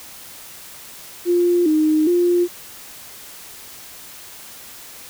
sine tone with pitch steps, 350.4 / 309.4 / 351.2 Hz, F4 / D#4 / F4, +6 / -10 / +10 cents, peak -13 dBFS, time 1.25-2.48 s, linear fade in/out 50 ms, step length 410 ms, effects white hiss -39 dBFS RMS until 5.09 s

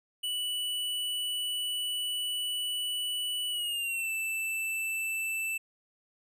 square tone with pitch glide, 2960 to 2652 Hz, F#7 to E7, 0 to +10 cents, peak -31 dBFS, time 0.23-5.58 s, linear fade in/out 10 ms, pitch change -190 cents, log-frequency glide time 3.5-4.1 s, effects none

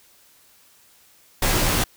pink noise with comb filter, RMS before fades -20 dBFS, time 1.42-1.84 s, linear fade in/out 5 ms, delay 15 ms, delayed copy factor -0.75, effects white hiss -55 dBFS RMS until 1.96 s

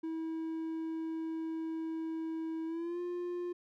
triangle tone with pitch glide, 323.2 to 352.5 Hz, E4 to F4, -34 to +16 cents, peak -33 dBFS, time 0.03-3.53 s, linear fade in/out 10 ms, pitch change +150 cents, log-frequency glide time 2.66-3 s, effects none

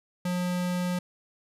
square tone, 179.1 Hz, F3, 44 cents sharp, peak -27 dBFS, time 0.25-0.99 s, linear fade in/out 5 ms, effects resampled to 32000 Hz

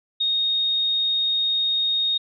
sine tone, 3718 Hz, A#7, 5 cents flat, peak -19 dBFS, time 0.2-2.18 s, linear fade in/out 10 ms, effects none

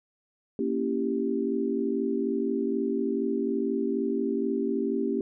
sine chord, A# diminished seventh, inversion none, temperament equal, 233.1 / 277.2 / 329.6 / 392 Hz, A#3 / C#4 / E4 / G4, 0 / 0 / 0 / 0 cents, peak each -30 / -30 / -34 / -29 dBFS, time 0.59-5.21 s, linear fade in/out 2 ms, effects none

